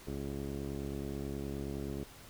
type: tone with low-pass filter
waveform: 15% pulse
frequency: 69.5 Hz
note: C#2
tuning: 5 cents sharp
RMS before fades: -39 dBFS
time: 0.07-2.04 s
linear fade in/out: 5 ms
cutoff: 430 Hz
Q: 6.9
effects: pink hiss -54 dBFS RMS until 2.29 s